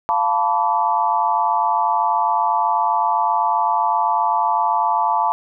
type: chord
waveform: sine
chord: B half-diminished seventh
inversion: second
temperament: equal with one note detuned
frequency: 698.5 / 880 / 987.8 / 1152.5 Hz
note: F5 / A5 / B5 / D6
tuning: 0 / 0 / 0 / -33 cents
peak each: -23 / -18 / -21 / -23 dBFS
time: 0.09-5.32 s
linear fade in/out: 0 ms
effects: none